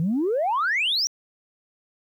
sine exponential sweep, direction up, 153.3 to 5920 Hz, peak -19 dBFS, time 0-1.07 s, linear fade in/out 0 ms, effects tanh soft clip ceiling -17 dBFS + 10-bit

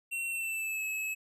square tone with pitch glide, 2723 to 2584 Hz, F7 to E7, -44 to -35 cents, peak -33 dBFS, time 0.11-1.15 s, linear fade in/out 20 ms, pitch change -91 cents, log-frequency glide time 0.28-0.84 s, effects none

